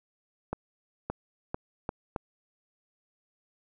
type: accelerating click train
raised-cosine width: 1 ms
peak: -17 dBFS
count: 5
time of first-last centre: 0.53-2.162 s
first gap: 570 ms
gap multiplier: 0.78
effects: none